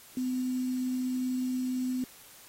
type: tone with quantisation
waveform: sine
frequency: 254.2 Hz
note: C4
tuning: 50 cents flat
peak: -28 dBFS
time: 0.17-2.04 s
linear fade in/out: 2 ms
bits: 8
effects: white hiss -53 dBFS RMS until 2.48 s + AAC 48 kbps